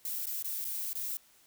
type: noise with dropouts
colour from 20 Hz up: violet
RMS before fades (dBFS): -36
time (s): 0.05-1.17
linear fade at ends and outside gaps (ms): 2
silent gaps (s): 0.258-0.268 / 0.426-0.444 / 0.645-0.65 / 0.932-0.953
effects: white hiss -63 dBFS RMS until 1.46 s